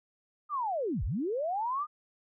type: linear two-way sweep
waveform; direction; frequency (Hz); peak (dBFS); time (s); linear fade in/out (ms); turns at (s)
sine; down then up; 1244.5 to 34.65 to 1244.5; -29; 0.49-1.87; 50; 1.04
effects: none